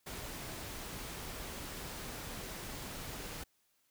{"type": "noise", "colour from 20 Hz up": "pink", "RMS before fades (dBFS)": -44, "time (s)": [0.06, 3.44], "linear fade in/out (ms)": 10, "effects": ["white hiss -75 dBFS RMS until 3.9 s"]}